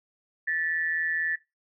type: tone pair together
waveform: sine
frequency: 1759 / 1923 Hz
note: A6 / B6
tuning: -1 / -47 cents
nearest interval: major second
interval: 154 cents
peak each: -26 / -31 dBFS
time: 0.47-1.36 s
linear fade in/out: 10 ms
effects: noise-tail reverb RT60 0.2 s tail -19 dB re dry